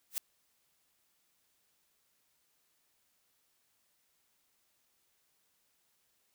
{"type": "noise with exponential growth", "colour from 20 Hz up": "blue", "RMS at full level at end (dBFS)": -30, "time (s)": [0.1, 0.18], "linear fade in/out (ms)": 0, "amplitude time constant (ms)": 16, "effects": ["white hiss -75 dBFS RMS until 6.34 s"]}